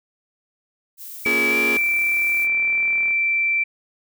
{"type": "noise", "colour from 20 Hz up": "violet", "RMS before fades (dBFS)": -36, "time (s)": [0.97, 2.48], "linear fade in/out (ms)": 50}
{"type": "tone with pitch glide", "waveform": "sine", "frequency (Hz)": [2307, 2341], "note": ["D7", "D7"], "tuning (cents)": [-31, -6], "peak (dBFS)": -17, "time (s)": [1.25, 3.64], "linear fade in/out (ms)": 10, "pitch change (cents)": 25, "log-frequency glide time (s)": [1.48, 1.56]}
{"type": "chord", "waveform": "sawtooth", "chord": "Bb minor seventh", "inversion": "none", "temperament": "just", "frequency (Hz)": [233.1, 279.7, 349.6, 419.5], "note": ["Bb3", "Db4", "F4", "Ab4"], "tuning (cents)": [0, 16, 2, 17], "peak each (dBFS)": [-25, -26, -25, -23], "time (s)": [1.26, 1.77], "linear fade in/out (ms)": 0}
{"type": "click train", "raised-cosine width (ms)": 0.5, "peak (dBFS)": -26, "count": 73, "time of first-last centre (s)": [1.28, 3.107], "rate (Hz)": 39.4}
{"effects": []}